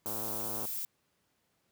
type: click train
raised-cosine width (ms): 1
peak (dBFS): -28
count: 65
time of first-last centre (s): 0.06-0.653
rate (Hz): 108
type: noise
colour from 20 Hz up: violet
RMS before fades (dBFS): -37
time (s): 0.06-0.85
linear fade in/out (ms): 0
effects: pink hiss -75 dBFS RMS until 1.71 s + high-pass 100 Hz 12 dB/octave